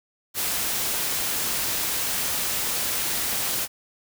white noise, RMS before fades -26 dBFS, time 0.34-3.68 s, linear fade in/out 50 ms, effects none

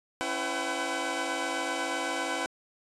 15% pulse tone cluster, 275.9 / 332.7 / 504 / 760 Hz, C#4 / E4 / B4 / F#5, -8 / +16 / +35 / +46 cents, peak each -31 / -29 / -29 / -27 dBFS, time 0.21-2.46 s, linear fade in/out 0 ms, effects resampled to 24000 Hz

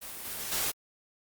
white noise with level steps, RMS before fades -41 / -37 / -30 dBFS, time 0.01-0.72 s, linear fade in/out 20 ms, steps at 0.24 / 0.51 s, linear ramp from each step 20 ms, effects Opus 32 kbps

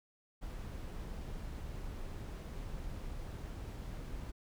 brown noise, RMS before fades -43 dBFS, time 0.41-4.32 s, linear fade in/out 20 ms, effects none

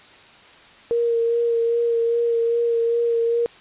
sine tone with vibrato, 466.2 Hz, A#4, in tune, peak -17 dBFS, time 0.91-3.46 s, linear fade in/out 0 ms, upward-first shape sine, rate 2.5 Hz, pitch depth 18 cents each way, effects white hiss -47 dBFS RMS until 3.6 s + resampled to 8000 Hz

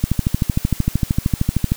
click train, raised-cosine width 5 ms, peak -3 dBFS, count 23, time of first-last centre 0.04-1.719 s, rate 13.1 Hz, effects white hiss -37 dBFS RMS until 1.76 s

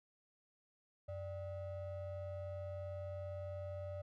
triangle ring-modulated tone, 341.3 Hz, F4, 40 cents flat, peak -37 dBFS, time 1.08-4.02 s, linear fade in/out 10 ms, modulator 249 Hz, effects none

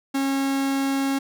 45% pulse tone, 272.8 Hz, C#4, 28 cents flat, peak -21 dBFS, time 0.14-1.19 s, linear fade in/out 10 ms, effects none

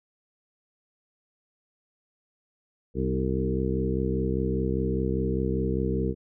harmonic tone with a mistuned harmonic, 65 Hz, C2, 11 cents flat, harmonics 1 / 2 / 3 / 4 / 5 / 6 / 7, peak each -30 / -31 / -30 / -35 / -34 / -32 / -32 dBFS, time 2.94-6.15 s, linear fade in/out 50 ms, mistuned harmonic 5, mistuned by -15 cents, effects none

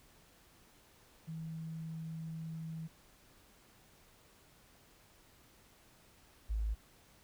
sine tone pair in turn, 161.3 / 53.7 Hz, E3 / A1, -37 / -41 cents, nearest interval octave + perfect fifth, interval 1904 cents, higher first, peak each -40 / -32 dBFS, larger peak second, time 1.27-2.88 / 6.49-6.75 s, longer first, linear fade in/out 20 ms, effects pink hiss -64 dBFS RMS until 7.23 s

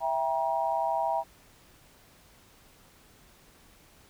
sine chord, E diminished, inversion none, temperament just, 659.3 / 791.1 / 949.3 Hz, E5 / G5 / Bb5, 0 / +16 / +31 cents, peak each -30 dBFS, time 0-1.24 s, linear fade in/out 50 ms, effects pink hiss -58 dBFS RMS until 4.09 s

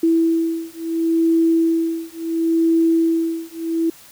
sine beating tone pair, 328.9 / 329.62 Hz, E4 / E4, -4 / 0 cents, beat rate 0.72 Hz, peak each -18 dBFS, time 0.03-3.9 s, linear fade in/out 5 ms, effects white hiss -45 dBFS RMS until 4.11 s

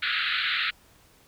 pink band-pass noise, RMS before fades -27 dBFS, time 0.02-0.71 s, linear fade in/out 10 ms, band 1300 to 4200 Hz, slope 96 dB/octave, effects pink hiss -58 dBFS RMS until 1.27 s

